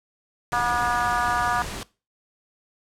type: noise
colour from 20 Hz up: pink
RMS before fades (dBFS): -33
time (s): 0.52-1.83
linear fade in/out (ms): 0
type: harmonic tone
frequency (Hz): 241.5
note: B3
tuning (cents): -39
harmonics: 3 / 4 / 5 / 6 / 7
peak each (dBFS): -26 / -26 / -26 / -29 / -31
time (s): 0.53-1.62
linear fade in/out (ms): 0
effects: noise-tail reverb RT60 0.3 s tail -20 dB re dry + low-pass 10000 Hz 12 dB/octave